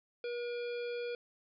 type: harmonic tone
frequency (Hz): 480.1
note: B4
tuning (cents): -49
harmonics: 1 / 3 / 5 / 7 / 9 / 10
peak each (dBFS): -36 / -49 / -48 / -54 / -57 / -59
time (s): 0.24-1.15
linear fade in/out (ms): 2
effects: none